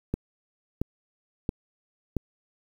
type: click train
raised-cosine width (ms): 3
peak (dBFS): -13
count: 4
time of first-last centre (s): 0.14-2.167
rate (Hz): 1.48
effects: 8-bit